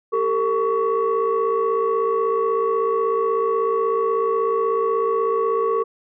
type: tone cluster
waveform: sine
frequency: 398.2 / 454.5 / 1123 Hz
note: G4 / A#4 / C#6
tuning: +27 / -44 / +22 cents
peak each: -23 / -19 / -22 dBFS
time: 0.12-5.84 s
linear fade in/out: 20 ms
effects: tanh soft clip ceiling -11 dBFS